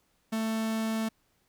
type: tone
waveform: 45% pulse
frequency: 221.8 Hz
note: A3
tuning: 14 cents sharp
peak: -28 dBFS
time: 0.32-1.09 s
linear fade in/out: 10 ms
effects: pink hiss -71 dBFS RMS until 1.48 s